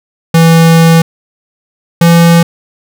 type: tone pair in turn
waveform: square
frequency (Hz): 164.81 / 168.86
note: E3 / E3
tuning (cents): 0 / +42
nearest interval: unison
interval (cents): 42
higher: second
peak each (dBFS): -3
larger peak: neither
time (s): 0.34-1.02 / 2.01-2.43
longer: first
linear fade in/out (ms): 5
effects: none

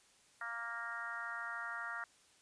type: harmonic tone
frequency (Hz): 232.8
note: A#3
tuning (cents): -2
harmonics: 3 / 4 / 5 / 6 / 7 / 8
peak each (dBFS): -52 / -51 / -48 / -43 / -49 / -46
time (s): 0.41-2.04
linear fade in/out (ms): 2
effects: white hiss -67 dBFS RMS until 2.41 s + resampled to 22050 Hz

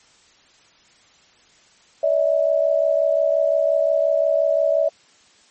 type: tone pair together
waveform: sine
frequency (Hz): 575 / 640.7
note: D5 / E5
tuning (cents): -37 / -49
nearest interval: major second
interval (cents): 188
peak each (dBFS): -18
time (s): 2.03-4.89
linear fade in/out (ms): 5
effects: white hiss -54 dBFS RMS until 5.5 s + MP3 32 kbps

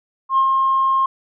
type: tone with ADSR envelope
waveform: sine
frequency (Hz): 1068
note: C6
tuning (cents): +35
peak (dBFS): -10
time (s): 0.29-1.06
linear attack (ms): 87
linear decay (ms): 77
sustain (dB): -3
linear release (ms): 4
effects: tanh soft clip ceiling -8 dBFS

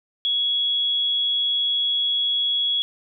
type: tone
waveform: sine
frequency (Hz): 3347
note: G#7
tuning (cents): +13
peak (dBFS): -19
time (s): 0.25-2.82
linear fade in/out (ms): 0
effects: none

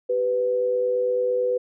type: tone pair together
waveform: sine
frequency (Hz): 388.3 / 497.3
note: G4 / B4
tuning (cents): -16 / +12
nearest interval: major third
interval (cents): 428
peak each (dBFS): -29 / -20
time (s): 0.09-1.58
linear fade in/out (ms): 10
effects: none

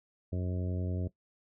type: harmonic tone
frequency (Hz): 90.7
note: F#2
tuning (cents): -34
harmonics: 1 / 2 / 3 / 4 / 5 / 6 / 7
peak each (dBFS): -32 / -38 / -42 / -44 / -46 / -48 / -49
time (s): 0.32-1.08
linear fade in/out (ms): 10
effects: noise-tail reverb RT60 0.1 s tail -17 dB re dry

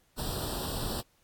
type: noise with comb filter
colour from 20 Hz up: pink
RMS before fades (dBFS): -34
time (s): 0.17-1.02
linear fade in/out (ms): 20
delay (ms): 0.23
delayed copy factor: +0.95
effects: pink hiss -68 dBFS RMS until 1.23 s + AAC 64 kbps

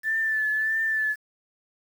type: tone with vibrato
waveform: sine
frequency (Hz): 1755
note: A6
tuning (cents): -5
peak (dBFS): -22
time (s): 0.03-1.16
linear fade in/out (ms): 50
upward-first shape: triangle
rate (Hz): 1.6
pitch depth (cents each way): 39
effects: 8-bit

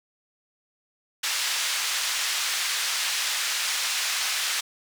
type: band-pass noise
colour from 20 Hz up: white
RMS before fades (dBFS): -27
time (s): 1.23-4.61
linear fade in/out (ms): 10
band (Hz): 1300 to 6000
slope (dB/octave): 12
effects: none

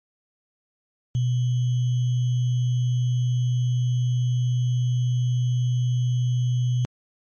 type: tone with sample-and-hold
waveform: sine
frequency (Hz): 123.47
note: B2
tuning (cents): 0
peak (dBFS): -19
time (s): 1.15-6.85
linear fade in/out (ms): 0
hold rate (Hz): 3150
effects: MP3 32 kbps

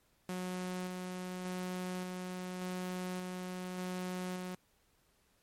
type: tone with tremolo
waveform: sawtooth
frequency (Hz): 182.5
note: F#3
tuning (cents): -24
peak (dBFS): -33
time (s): 0.29-4.55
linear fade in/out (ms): 2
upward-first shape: square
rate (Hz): 0.86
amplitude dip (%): 25
effects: pink hiss -72 dBFS RMS until 5.42 s + MP3 64 kbps

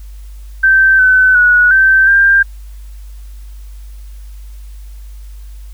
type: tone with pitch steps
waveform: sine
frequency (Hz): 1554 / 1516 / 1463 / 1552 / 1591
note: G6 / F#6 / F#6 / G6 / G6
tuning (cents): -16 / +42 / -20 / -18 / +25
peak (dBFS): -5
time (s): 0.63-2.43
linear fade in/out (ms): 10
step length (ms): 360
effects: added 50 Hz sine -28 dBFS peak until 5.73 s + white hiss -49 dBFS RMS until 5.73 s

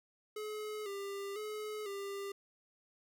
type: tone with vibrato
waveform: square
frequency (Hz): 411.6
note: G#4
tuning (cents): -16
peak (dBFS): -40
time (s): 0.36-2.32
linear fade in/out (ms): 5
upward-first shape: square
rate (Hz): 1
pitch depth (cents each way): 59
effects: none

